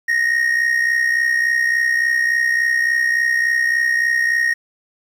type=tone with amplitude modulation; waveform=triangle; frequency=1864.7 Hz; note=A#6; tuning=in tune; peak=-10 dBFS; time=0.08-4.54 s; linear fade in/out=10 ms; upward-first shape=sine; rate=63.5 Hz; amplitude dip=60%; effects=8-bit